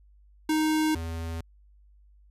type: tone pair in turn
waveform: square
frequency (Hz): 311.1 / 82.4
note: D#4 / E2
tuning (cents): 0 / 0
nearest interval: octave + major seventh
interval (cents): 2300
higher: first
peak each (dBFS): -23 / -32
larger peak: first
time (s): 0.49-0.95 / 0.95-1.41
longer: neither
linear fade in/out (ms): 5
effects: added 50 Hz sine -54 dBFS peak until 2.3 s + resampled to 32000 Hz